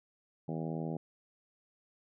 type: harmonic tone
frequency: 80.4 Hz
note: E2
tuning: 43 cents flat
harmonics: 2 / 3 / 4 / 5 / 6 / 7 / 8 / 9 / 10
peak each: -37 / -41 / -43 / -45 / -47 / -48 / -49 / -50 / -51 dBFS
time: 0.48-0.97 s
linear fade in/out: 5 ms
effects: none